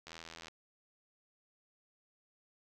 click train, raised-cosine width 0.2 ms, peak -30 dBFS, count 35, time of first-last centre 0.07-0.483 s, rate 82.4 Hz, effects none

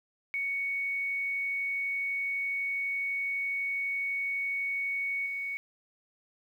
sine tone with level steps, 2227 Hz, C#7, 7 cents sharp, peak -29 / -32 dBFS, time 0.34-5.57 s, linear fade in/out 0 ms, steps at 5.26 s, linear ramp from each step 5 ms, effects 10-bit

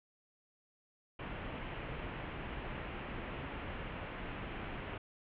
pink low-pass noise, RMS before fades -43 dBFS, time 1.19-4.98 s, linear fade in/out 5 ms, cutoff 3000 Hz, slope 48 dB/octave, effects none

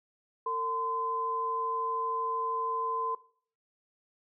sine tone pair together, 453.2 / 1025.1 Hz, A#4 / C6, -49 / -36 cents, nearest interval octave + major second, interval 1413 cents, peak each -36 / -30 dBFS, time 0.46-3.15 s, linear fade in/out 5 ms, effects noise-tail reverb RT60 0.5 s tail -19 dB re dry

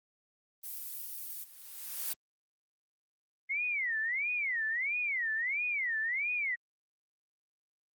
violet noise, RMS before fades -41 dBFS, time 0.63-1.45 s, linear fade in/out 20 ms
blue noise with exponential growth, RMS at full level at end -33 dBFS, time 0.93-2.13 s, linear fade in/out 0 ms, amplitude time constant 260 ms
sine tone with vibrato, 2082 Hz, C7, 9 cents flat, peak -30 dBFS, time 3.49-6.56 s, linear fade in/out 20 ms, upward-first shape sine, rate 1.5 Hz, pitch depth 300 cents each way
effects Opus 24 kbps

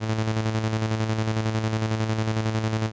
sawtooth tone with tremolo, 110 Hz, A2, in tune, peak -17 dBFS, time 0-2.92 s, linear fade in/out 50 ms, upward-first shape square, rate 11 Hz, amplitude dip 45%, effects resampled to 16000 Hz

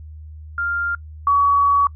sine tone pair in turn, 1396.9 / 1130.6 Hz, F6 / C#6, 0 / +34 cents, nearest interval major third, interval 366 cents, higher first, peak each -19 / -12 dBFS, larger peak second, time 0.58-0.95 / 1.27-1.87 s, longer second, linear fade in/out 2 ms, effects noise-tail reverb RT60 0.1 s tail -25 dB re dry + added 77 Hz sine -34 dBFS peak until 1.95 s

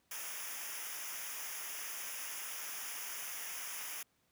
white noise with comb filter, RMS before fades -43 dBFS, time 0.11-4.03 s, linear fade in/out 5 ms, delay 0.24 ms, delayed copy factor -0.9, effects pink hiss -75 dBFS RMS until 4.31 s + high-pass 80 Hz 12 dB/octave

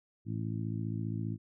harmonic tone, 55 Hz, A1, in tune, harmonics 2 / 3 / 4 / 5 / 6, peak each -35 / -39 / -41 / -43 / -45 dBFS, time 0.25-1.38 s, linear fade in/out 50 ms, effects none

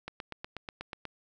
click train, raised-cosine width 0.3 ms, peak -22 dBFS, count 9, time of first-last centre 0.08-1.053 s, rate 8.22 Hz, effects none

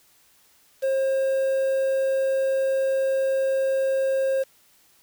triangle tone with quantisation, 535 Hz, C5, 38 cents sharp, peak -18 dBFS, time 0.82-4.44 s, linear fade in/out 20 ms, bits 7, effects white hiss -59 dBFS RMS until 5.02 s

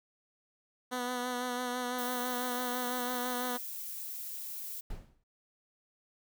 10% pulse tone with vibrato, 247.9 Hz, B3, 7 cents sharp, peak -25 dBFS, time 0.91-3.58 s, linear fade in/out 20 ms, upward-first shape sine, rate 6 Hz, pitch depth 25 cents each way
violet noise, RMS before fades -41 dBFS, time 1.98-4.81 s, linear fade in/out 10 ms
brown noise with exponential decay, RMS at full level -37 dBFS, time 4.9-5.24 s, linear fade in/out 5 ms, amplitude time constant 73 ms
effects none

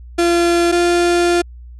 35% pulse tone pair in turn, 343.5 / 347.9 Hz, F4 / F4, -29 / -7 cents, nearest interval unison, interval 22 cents, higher second, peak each -10 dBFS, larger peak neither, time 0.18-0.72 / 0.72-1.42 s, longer second, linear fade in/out 10 ms, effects added 60 Hz sine -33 dBFS peak until 1.79 s + resampled to 24000 Hz

